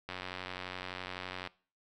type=click train; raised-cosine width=0.3 ms; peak=-23 dBFS; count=128; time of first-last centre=0.09-1.473 s; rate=91.8 Hz; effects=noise-tail reverb RT60 0.4 s tail -21 dB re dry